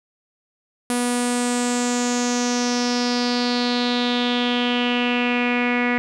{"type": "tone with low-pass filter sweep", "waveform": "sawtooth", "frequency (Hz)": 243.8, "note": "B3", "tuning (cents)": -22, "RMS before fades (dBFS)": -21, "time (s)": [0.9, 5.98], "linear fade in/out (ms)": 0, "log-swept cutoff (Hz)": [10000, 2100], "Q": 5, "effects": []}